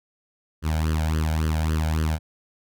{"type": "tone with flanger", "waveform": "sawtooth", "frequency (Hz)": 78.6, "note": "D#2", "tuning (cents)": 18, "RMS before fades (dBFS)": -23, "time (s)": [0.62, 2.19], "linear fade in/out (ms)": 50, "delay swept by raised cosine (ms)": [0.64, 1.34], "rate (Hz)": 3.6, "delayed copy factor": 0.85, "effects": []}